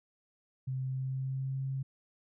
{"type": "tone with pitch glide", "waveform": "sine", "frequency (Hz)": [130.81, 134.18], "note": ["C3", "C3"], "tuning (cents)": [0, 44], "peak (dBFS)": -32, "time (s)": [0.67, 1.83], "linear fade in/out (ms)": 10, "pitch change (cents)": 44, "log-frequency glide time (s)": [0.82, 1.62], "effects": []}